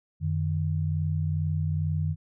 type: tone pair together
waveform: sine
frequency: 91.4 / 153.72 Hz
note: F#2 / D#3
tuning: -21 / -21 cents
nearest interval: major sixth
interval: 900 cents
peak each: -27 dBFS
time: 0.2-2.16 s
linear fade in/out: 50 ms
effects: none